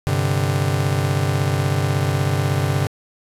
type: chord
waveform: 45% pulse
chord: G suspended fourth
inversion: none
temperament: just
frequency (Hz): 98 / 130.67 / 147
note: G2 / C3 / D3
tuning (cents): 0 / -2 / +2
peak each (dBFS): -22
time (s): 0.07-2.87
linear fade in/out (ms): 0
effects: resampled to 32000 Hz + 7-bit